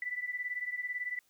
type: beating tone pair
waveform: sine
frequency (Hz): 1975.5 / 1993.5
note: B6 / B6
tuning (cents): 0 / +16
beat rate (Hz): 18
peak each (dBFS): -36 / -39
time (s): 0.02-1.19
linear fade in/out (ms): 2
effects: white hiss -71 dBFS RMS until 1.29 s